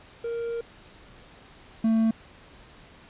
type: tone pair in turn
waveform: triangle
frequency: 466.2 / 223.6 Hz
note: A#4 / A3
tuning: 0 / +28 cents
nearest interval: octave + minor second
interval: 1272 cents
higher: first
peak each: -26 / -17 dBFS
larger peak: second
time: 0.24-0.61 / 1.84-2.11 s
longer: first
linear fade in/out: 5 ms
effects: pink hiss -51 dBFS RMS until 3.09 s + resampled to 8000 Hz